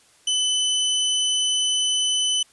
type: tone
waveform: sawtooth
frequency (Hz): 3015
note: F#7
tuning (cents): +32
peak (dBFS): -16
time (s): 0.27-2.43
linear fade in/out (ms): 5
effects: white hiss -56 dBFS RMS until 2.52 s + resampled to 24000 Hz